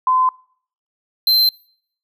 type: tone pair in turn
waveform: sine / square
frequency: 1025 / 4108 Hz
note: C6 / C8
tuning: -36 / -33 cents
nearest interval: 2 octaves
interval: 2403 cents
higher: second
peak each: -12 dBFS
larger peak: neither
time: 0.07-0.29 / 1.27-1.49 s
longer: neither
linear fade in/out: 2 ms
effects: noise-tail reverb RT60 0.6 s tail -26 dB re dry